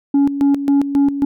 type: tone with tremolo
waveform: sine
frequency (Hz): 280.7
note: C#4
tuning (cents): +22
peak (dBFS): -7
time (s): 0.14-1.25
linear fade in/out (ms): 5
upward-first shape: square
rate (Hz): 3.7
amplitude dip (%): 75
effects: tanh soft clip ceiling -9 dBFS